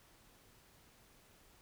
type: silence
effects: pink hiss -65 dBFS RMS until 1.61 s